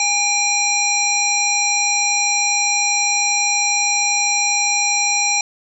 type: harmonic tone with a mistuned harmonic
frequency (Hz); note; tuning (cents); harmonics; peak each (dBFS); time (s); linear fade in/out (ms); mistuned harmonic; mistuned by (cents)
819; G#5; -24; 1 / 3 / 5 / 7 / 9; -23 / -20 / -24 / -19 / -24; 0-5.41; 2; 3; -41
effects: none